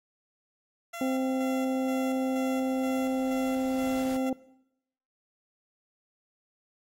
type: tone with tremolo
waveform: 15% pulse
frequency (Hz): 682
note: F5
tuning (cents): -41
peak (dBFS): -30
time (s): 0.93-4.3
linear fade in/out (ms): 10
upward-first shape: square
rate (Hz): 2.1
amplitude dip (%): 40
type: noise with exponential growth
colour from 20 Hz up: pink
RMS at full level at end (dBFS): -42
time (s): 0.95-4.17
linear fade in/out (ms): 5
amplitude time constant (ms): 700
type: harmonic tone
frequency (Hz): 261.4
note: C4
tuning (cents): -1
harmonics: 1 / 2 / 3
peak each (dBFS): -26 / -32 / -37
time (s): 1.01-4.33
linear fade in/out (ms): 2
effects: noise-tail reverb RT60 0.8 s tail -20 dB re dry + MP3 64 kbps